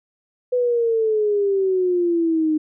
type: exponential sweep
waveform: sine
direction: down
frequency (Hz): 501 to 305.9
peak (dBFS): -16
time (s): 0.52-2.58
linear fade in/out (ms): 10
effects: none